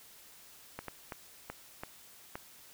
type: clicks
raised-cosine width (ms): 0.5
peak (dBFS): -24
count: 6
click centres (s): 0.79 / 0.883 / 1.122 / 1.5 / 1.835 / 2.355
effects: white hiss -56 dBFS RMS until 2.73 s